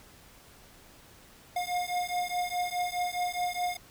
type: beating tone pair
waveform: square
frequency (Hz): 712 / 716.8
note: F5 / F5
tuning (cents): +33 / +45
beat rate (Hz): 4.8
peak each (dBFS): -33 / -33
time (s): 1.56-3.77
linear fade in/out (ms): 5
effects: pink hiss -55 dBFS RMS until 3.9 s